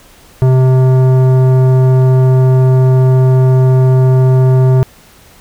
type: tone with tanh clipping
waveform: triangle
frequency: 129.6 Hz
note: C3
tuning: 16 cents flat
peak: -7 dBFS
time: 0.42-4.83 s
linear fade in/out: 0 ms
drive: 18 dB
effects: pink hiss -42 dBFS RMS until 5.4 s